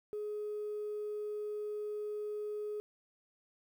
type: tone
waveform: sine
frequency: 420 Hz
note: G#4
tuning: 19 cents sharp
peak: -35 dBFS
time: 0.13-2.8 s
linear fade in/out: 0 ms
effects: tanh soft clip ceiling -33 dBFS + 11-bit